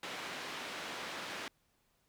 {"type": "band-pass noise", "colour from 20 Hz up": "white", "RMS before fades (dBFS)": -43, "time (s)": [0.03, 1.48], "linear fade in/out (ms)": 2, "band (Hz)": [180, 2900], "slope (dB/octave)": 12, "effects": ["pink hiss -75 dBFS RMS until 2.08 s"]}